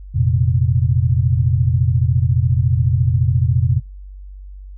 sine chord, F suspended fourth, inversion none, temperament equal, 87.31 / 116.54 / 130.81 Hz, F2 / Bb2 / C3, 0 / 0 / 0 cents, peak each -17 dBFS, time 0.14-3.8 s, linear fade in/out 20 ms, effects noise-tail reverb RT60 0.2 s tail -24 dB re dry + added 48 Hz sine -32 dBFS peak until 4.77 s

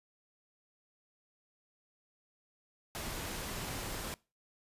pink noise, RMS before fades -40 dBFS, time 2.95-4.14 s, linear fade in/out 0 ms, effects noise-tail reverb RT60 0.3 s tail -23 dB re dry + resampled to 32000 Hz

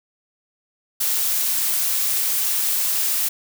blue noise, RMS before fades -21 dBFS, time 1-3.29 s, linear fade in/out 10 ms, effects none

